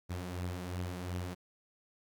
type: beating tone pair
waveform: sawtooth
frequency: 89.1 / 91.9 Hz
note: F2 / F#2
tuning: +35 / -11 cents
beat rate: 2.8 Hz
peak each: -34 / -39 dBFS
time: 0.09-1.35 s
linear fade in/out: 20 ms
effects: 12-bit